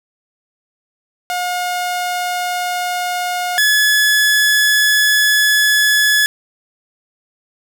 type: tone pair in turn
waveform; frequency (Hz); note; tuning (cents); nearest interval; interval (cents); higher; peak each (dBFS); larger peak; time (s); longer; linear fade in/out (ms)
sawtooth; 717 / 1705.3; F5 / G#6; +45 / +45; octave + minor third; 1500; second; -14 / -7; second; 1.3-3.58 / 3.58-6.26; second; 0
effects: none